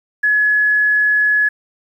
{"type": "tone", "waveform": "sine", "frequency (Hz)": 1696, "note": "G#6", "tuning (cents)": 36, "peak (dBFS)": -11, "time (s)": [0.23, 1.49], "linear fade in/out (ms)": 10, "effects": ["8-bit"]}